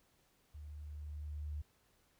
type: tone with level ramp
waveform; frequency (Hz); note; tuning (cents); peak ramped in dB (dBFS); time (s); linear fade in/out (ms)
sine; 74.6; D2; +28; -47 to -38; 0.54-1.62; 10
effects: pink hiss -73 dBFS RMS until 2.19 s